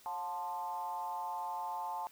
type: tone with frequency modulation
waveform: sine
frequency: 880 Hz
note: A5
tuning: in tune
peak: -36 dBFS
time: 0.06-2.07 s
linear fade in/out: 0 ms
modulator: 167 Hz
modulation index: 0.89
effects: white hiss -61 dBFS RMS until 2.11 s